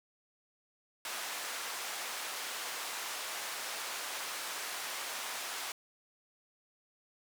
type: band-pass noise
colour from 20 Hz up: pink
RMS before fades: -40 dBFS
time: 1.05-5.72 s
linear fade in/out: 2 ms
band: 840 to 13000 Hz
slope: 12 dB/octave
effects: none